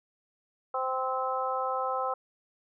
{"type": "harmonic tone", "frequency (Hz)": 260.1, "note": "C4", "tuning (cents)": -10, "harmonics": [2, 3, 4, 5], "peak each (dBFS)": [-33, -33, -34, -33], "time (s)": [0.74, 2.14], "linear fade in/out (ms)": 5, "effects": []}